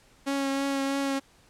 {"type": "tone with vibrato", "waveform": "sawtooth", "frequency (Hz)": 275, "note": "C#4", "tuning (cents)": -14, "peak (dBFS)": -22, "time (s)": [0.26, 1.2], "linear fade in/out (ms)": 20, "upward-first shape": "triangle", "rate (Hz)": 3.1, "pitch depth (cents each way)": 19, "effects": ["pink hiss -59 dBFS RMS until 1.49 s", "low-pass 10000 Hz 12 dB/octave"]}